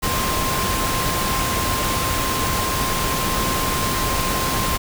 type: tone in noise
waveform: sine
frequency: 1052 Hz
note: C6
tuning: 9 cents sharp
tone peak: -25 dBFS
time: 0.02-4.78 s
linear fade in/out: 20 ms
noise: pink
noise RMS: -22 dBFS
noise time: 0.02-4.78 s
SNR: -6 dB
effects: none